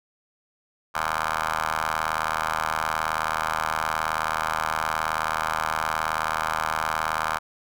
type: ring-modulated tone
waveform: 10% pulse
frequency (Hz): 79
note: D#2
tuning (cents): +27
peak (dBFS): -13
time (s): 0.94-7.39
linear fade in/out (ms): 20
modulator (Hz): 1130
effects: none